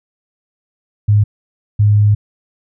sine tone bursts at uneven times, 104.2 Hz, G#2, 6 cents sharp, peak -7 dBFS, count 2, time 1.08-1.24 / 1.79-2.15 s, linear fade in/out 10 ms, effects none

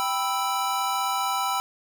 square chord, E minor, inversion first, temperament equal, 784 / 987.8 / 1318.5 Hz, G5 / B5 / E6, 0 / 0 / 0 cents, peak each -29 dBFS, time 0-1.6 s, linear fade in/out 0 ms, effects none

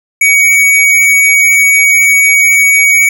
square tone, 2251 Hz, C#7, 26 cents sharp, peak -5 dBFS, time 0.21-3.09 s, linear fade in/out 5 ms, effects none

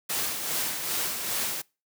white noise with tremolo, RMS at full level -28 dBFS, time 0.09-1.62 s, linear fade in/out 10 ms, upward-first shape sine, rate 2.5 Hz, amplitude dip 45%, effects noise-tail reverb RT60 0.3 s tail -25 dB re dry + high-pass 100 Hz 12 dB/octave

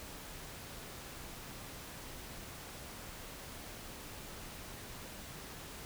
silence, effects pink hiss -48 dBFS RMS until 5.85 s

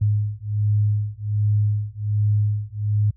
sine beating tone pair, 104 / 105.3 Hz, G#2 / G#2, +3 / +24 cents, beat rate 1.3 Hz, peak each -21 dBFS, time 0.01-3.11 s, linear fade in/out 10 ms, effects added 60 Hz sine -49 dBFS peak until 3.16 s

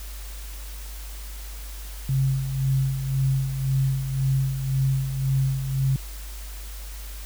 sine tone with tremolo, 134.1 Hz, C3, 43 cents sharp, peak -18 dBFS, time 2.09-5.96 s, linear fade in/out 2 ms, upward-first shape sine, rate 1.9 Hz, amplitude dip 60%, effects added 50 Hz sine -34 dBFS peak until 7.25 s + white hiss -43 dBFS RMS until 7.25 s

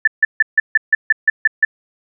sine tone bursts, 1760 Hz, A6, in tune, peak -7 dBFS, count 10, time 0.05-1.65 s, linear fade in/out 5 ms, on 25 ms, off 150 ms, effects none

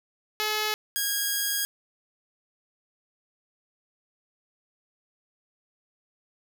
5% pulse tone pair in turn, 427.1 / 1637.9 Hz, G#4 / G#6, +48 / -24 cents, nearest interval octave + major seventh, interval 2328 cents, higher second, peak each -14 dBFS, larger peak neither, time 0.4-0.74 / 0.96-1.65 s, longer second, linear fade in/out 0 ms, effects none

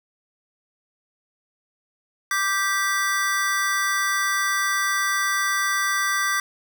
square chord, G major, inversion second, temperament just, 1176 / 1568 / 1960 Hz, D6 / G6 / B6, +2 / 0 / -14 cents, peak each -26 dBFS, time 2.31-6.4 s, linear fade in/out 2 ms, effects none

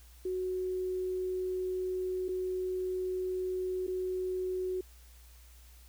sine tone with dropouts, 369.6 Hz, F#4, 2 cents flat, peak -31 dBFS, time 0.25-4.81 s, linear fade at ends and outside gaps 5 ms, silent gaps 2.283-2.288 / 3.868-3.878 s, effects added 60 Hz sine -53 dBFS peak until 5.88 s + white hiss -61 dBFS RMS until 5.88 s

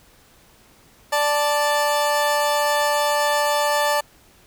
30% pulse tone pair together, 587.3 / 880 Hz, D5 / A5, 0 / 0 cents, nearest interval perfect fifth, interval 700 cents, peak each -18 dBFS, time 1.12-4.01 s, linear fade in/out 10 ms, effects pink hiss -53 dBFS RMS until 4.46 s

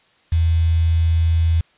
sine tone with quantisation, 82.41 Hz, E2, in tune, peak -13 dBFS, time 0.32-1.61 s, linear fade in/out 5 ms, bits 6, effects white hiss -57 dBFS RMS until 1.77 s + resampled to 8000 Hz

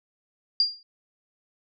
sine tone with exponential decay, 4793 Hz, D8, 34 cents sharp, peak -15 dBFS, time 0.6-0.83 s, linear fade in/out 2 ms, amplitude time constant 48 ms, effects none

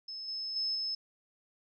sine tone with level steps, 5210 Hz, E8, 21 cents flat, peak -39 / -35 / -30 / -32 dBFS, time 0.08-0.95 s, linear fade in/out 5 ms, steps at 0.28 / 0.56 / 0.75 s, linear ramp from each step 2 ms, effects none

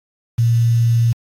sine tone with quantisation, 116.54 Hz, A#2, in tune, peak -11 dBFS, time 0.38-1.13 s, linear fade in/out 10 ms, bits 6, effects AAC 48 kbps

